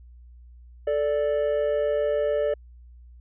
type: tone pair together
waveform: triangle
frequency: 438.9 / 585.9 Hz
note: A4 / D5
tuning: -4 / -4 cents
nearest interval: perfect fourth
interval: 500 cents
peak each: -24 / -21 dBFS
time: 0.87-2.54 s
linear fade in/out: 5 ms
effects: added 60 Hz sine -45 dBFS peak until 3.2 s + resampled to 8000 Hz